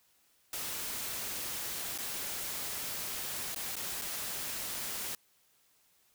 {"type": "noise with dropouts", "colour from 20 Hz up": "white", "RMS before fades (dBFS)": -38, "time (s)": [0.53, 5.15], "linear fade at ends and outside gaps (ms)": 2, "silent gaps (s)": [[1.978, 1.985], [3.547, 3.56], [3.756, 3.765], [4.015, 4.019]], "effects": ["white hiss -69 dBFS RMS until 6.14 s"]}